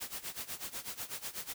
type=noise with tremolo; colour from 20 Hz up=white; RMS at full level=-39 dBFS; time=0-1.54 s; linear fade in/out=20 ms; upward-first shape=sine; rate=8.1 Hz; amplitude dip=85%; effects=none